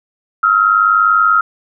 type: tone pair together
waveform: sine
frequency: 1282 / 1382.3 Hz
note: E6 / F6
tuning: -49 / -18 cents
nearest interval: minor second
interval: 131 cents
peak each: -11 dBFS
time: 0.43-1.41 s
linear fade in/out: 5 ms
effects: none